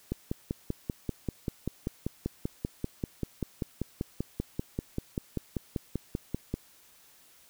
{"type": "click train", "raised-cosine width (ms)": 3, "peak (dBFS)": -17, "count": 34, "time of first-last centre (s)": [0.12, 6.54], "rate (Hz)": 5.14, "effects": ["white hiss -59 dBFS RMS until 7.49 s"]}